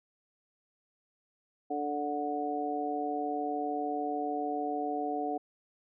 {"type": "harmonic tone", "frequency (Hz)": 146.7, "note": "D3", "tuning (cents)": -2, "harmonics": [2, 3, 4, 5], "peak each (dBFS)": [-36, -37, -42, -33], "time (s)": [1.7, 5.38], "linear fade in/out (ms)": 10, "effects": []}